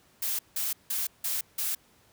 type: noise bursts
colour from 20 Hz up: blue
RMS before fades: -30 dBFS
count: 5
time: 0.22-1.75 s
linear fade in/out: 5 ms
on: 170 ms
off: 170 ms
effects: pink hiss -62 dBFS RMS until 2.12 s + high-pass 60 Hz 12 dB/octave